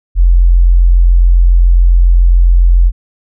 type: tone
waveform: sine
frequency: 43.62 Hz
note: F1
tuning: 1 cent flat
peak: -3 dBFS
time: 0.15-2.92 s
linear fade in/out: 50 ms
effects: none